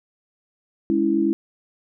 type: chord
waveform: sine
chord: C# minor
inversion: second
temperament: equal with one note detuned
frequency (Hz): 207.7 / 281.1 / 329.6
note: G#3 / C#4 / E4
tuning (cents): 0 / +24 / 0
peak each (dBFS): -24 / -23 / -19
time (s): 0.9-1.33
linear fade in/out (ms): 0
effects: none